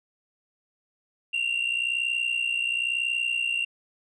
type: tone pair together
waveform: sine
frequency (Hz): 2733 / 2794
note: F7 / F7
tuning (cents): -38 / 0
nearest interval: unison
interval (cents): 38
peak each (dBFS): -25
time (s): 1.33-3.65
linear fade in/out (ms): 10
effects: tanh soft clip ceiling -21 dBFS